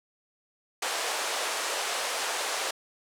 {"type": "band-pass noise", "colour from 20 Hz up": "pink", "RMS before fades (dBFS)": -31, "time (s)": [0.82, 2.71], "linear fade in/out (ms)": 5, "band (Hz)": [490, 10000], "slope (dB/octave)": 24, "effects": []}